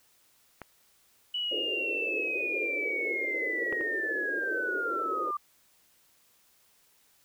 clicks, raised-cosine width 0.5 ms, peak -25 / -22 / -28 dBFS, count 3, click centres 0.617 / 3.726 / 3.81 s
sine linear sweep, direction down, 2960 to 1174.7 Hz, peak -29 dBFS, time 1.34-5.37 s, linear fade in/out 5 ms
white band-pass noise, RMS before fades -37 dBFS, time 1.51-5.31 s, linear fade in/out 5 ms, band 320 to 520 Hz, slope 48 dB/octave
effects white hiss -65 dBFS RMS until 7.24 s

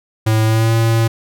square tone with pitch glide, 110 to 113.81 Hz, A2 to A#2, 0 to -41 cents, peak -12 dBFS, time 0.26-1.08 s, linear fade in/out 10 ms, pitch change +59 cents, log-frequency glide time 0.44-0.73 s, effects none

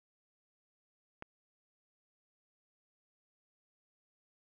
click, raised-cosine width 0.5 ms, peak -28 dBFS, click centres 1.224 s, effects none

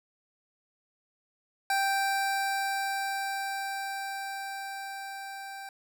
25% pulse tone with level ramp, 784 Hz, G5, in tune, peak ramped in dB -21 to -36 dBFS, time 1.7-5.69 s, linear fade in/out 2 ms, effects none

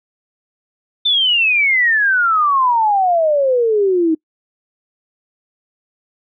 sine exponential sweep, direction down, 3591 to 311.1 Hz, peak -11 dBFS, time 1.05-4.15 s, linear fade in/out 10 ms, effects noise-tail reverb RT60 0.1 s tail -25 dB re dry

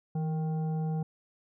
sine tone with frequency modulation, 160.1 Hz, D#3, 50 cents sharp, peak -28 dBFS, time 0.15-1.03 s, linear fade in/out 5 ms, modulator 624 Hz, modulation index 0.38, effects none

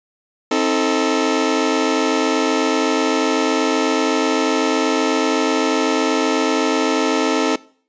sawtooth chord, A diminished, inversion first, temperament just, 264 / 316.8 / 440 Hz, C4 / Eb4 / A4, +16 / +31 / 0 cents, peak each -16 dBFS, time 0.51-7.56 s, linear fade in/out 5 ms, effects noise-tail reverb RT60 0.5 s tail -21 dB re dry + resampled to 16000 Hz

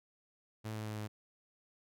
sawtooth tone with pitch steps, 109.3 / 108.23 / 107.17 / 106.13 Hz, A2 / A2 / A2 / G#2, -11 / -28 / -45 / +38 cents, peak -35 dBFS, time 0.64-1.08 s, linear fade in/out 20 ms, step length 110 ms, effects none

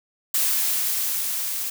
blue noise with level ramp, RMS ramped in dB -21 to -28 dBFS, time 0.34-1.7 s, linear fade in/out 5 ms, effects none

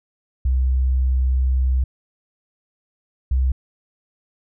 sine tone pair in turn, 64.4 / 64.7 Hz, C2 / C2, -27 / -19 cents, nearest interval unison, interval 8 cents, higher second, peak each -15 / -15 dBFS, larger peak neither, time 0.45-1.84 / 3.31-3.52 s, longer first, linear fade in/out 5 ms, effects none

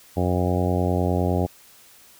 harmonic tone, 89.9 Hz, F#2, 49 cents flat, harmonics 1 / 2 / 3 / 4 / 5 / 6 / 7 / 8 / 9, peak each -23 / -26 / -28 / -29 / -30 / -31 / -31 / -32 / -33 dBFS, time 0.16-1.47 s, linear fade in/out 20 ms, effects white hiss -51 dBFS RMS until 2.19 s

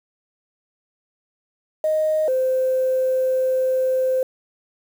sine tone pair in turn, 622.3 / 518.3 Hz, D#5 / C5, 0 / -16 cents, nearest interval minor third, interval 316 cents, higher first, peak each -16 dBFS, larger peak neither, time 1.84-2.28 / 2.28-4.23 s, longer second, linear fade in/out 2 ms, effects tanh soft clip ceiling -12 dBFS + 7-bit

